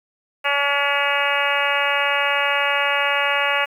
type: harmonic tone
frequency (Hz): 283.8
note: C#4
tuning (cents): +41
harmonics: 2 / 3 / 4 / 5 / 6 / 7 / 8 / 9 / 10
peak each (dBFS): -26 / -26 / -26 / -26 / -26 / -26 / -26 / -26 / -26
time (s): 0.44-3.66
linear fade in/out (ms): 20
effects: 8-bit